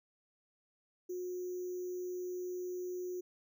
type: tone with sample-and-hold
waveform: sine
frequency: 361.1 Hz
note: F#4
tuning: 42 cents flat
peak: -37 dBFS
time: 1.09-3.21 s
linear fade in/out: 10 ms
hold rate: 6300 Hz
effects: none